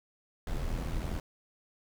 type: noise with amplitude modulation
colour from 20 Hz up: brown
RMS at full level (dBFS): -31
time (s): 0.47-1.2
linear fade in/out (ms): 2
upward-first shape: sine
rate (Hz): 82.5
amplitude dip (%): 55
effects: none